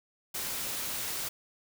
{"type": "noise", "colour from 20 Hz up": "white", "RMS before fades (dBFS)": -35, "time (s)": [0.34, 1.29], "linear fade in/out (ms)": 10, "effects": []}